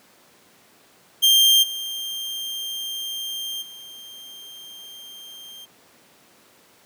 40% pulse tone with level steps, 3178 Hz, G7, 23 cents sharp, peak -12 / -27 / -38 dBFS, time 1.22-5.66 s, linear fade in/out 20 ms, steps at 1.62 / 3.61 s, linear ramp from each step 20 ms, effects pink hiss -54 dBFS RMS until 6.85 s + high-pass 200 Hz 12 dB/octave

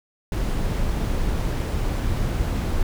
brown noise, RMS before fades -23 dBFS, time 0.32-2.83 s, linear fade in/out 2 ms, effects none

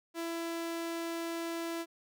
sawtooth tone, 334 Hz, E4, 23 cents sharp, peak -31 dBFS, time 0.14-1.86 s, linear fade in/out 50 ms, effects none

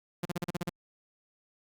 sawtooth tone bursts, 174.61 Hz, F3, in tune, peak -26 dBFS, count 8, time 0.23-0.695 s, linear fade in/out 5 ms, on 24 ms, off 39 ms, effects Opus 48 kbps

